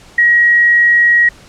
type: tone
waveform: sine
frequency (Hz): 1900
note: A#6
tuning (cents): +33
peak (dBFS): -6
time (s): 0.18-1.29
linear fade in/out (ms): 5
effects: pink hiss -41 dBFS RMS until 1.48 s + low-pass 8000 Hz 12 dB/octave